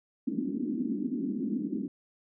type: band-pass noise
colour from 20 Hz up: white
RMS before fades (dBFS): -32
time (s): 0.27-1.88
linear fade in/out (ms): 5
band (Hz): 210 to 300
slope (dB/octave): 48
effects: none